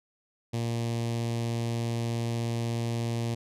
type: tone with notch filter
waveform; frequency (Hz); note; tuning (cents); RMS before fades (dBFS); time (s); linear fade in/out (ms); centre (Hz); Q
sawtooth; 116.7; A#2; +2; -30; 0.53-3.35; 10; 1400; 1
effects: low-pass 10000 Hz 12 dB/octave